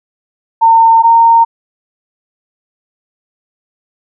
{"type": "tone pair in turn", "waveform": "sine", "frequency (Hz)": [909, 920.1], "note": ["A#5", "A#5"], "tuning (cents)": [-44, -23], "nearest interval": "unison", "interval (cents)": 21, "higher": "second", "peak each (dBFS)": -3, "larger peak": "neither", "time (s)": [[0.61, 1.03], [1.03, 1.45]], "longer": "neither", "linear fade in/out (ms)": 20, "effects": []}